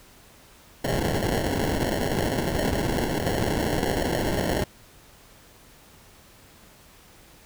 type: noise with sample-and-hold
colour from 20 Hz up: white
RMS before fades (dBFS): -25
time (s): 0.84-4.64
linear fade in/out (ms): 5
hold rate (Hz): 1225
effects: pink hiss -52 dBFS RMS until 7.45 s